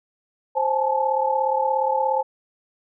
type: tone cluster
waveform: sine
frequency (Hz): 526 / 842 / 879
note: C5 / G#5 / A5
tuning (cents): +9 / +24 / -2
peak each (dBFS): -23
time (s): 0.55-2.23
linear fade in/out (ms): 20
effects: none